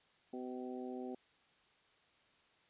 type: harmonic tone with a mistuned harmonic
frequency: 126.4 Hz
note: B2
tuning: 41 cents sharp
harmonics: 2 / 3 / 4 / 5 / 6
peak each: -44 / -46 / -51 / -55 / -52 dBFS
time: 0.33-1.15 s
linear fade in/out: 5 ms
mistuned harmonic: 6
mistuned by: +17 cents
effects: white hiss -70 dBFS RMS until 2.69 s + resampled to 8000 Hz